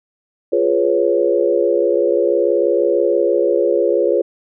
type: chord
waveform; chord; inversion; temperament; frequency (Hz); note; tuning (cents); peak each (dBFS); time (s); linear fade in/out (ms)
sine; C# dominant seventh; first; equal; 349.2 / 415.3 / 493.9 / 554.4; E#4 / G#4 / B4 / C#5; 0 / 0 / 0 / 0; -18; 0.52-4.22; 10
effects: none